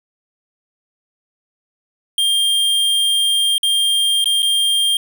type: tone with dropouts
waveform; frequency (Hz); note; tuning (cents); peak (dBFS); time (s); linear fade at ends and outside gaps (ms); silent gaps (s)
square; 3200; G7; +35; -14; 2.18-4.97; 2; 3.581-3.631 / 4.243-4.257 / 4.422-4.428
effects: none